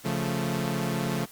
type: chord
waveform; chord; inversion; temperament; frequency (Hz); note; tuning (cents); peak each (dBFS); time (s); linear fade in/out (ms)
sawtooth; Db augmented; none; equal; 138.59 / 174.61 / 220; Db3 / F3 / A3; 0 / 0 / 0; -27; 0.04-1.26; 20
effects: white hiss -50 dBFS RMS until 1.31 s + Opus 48 kbps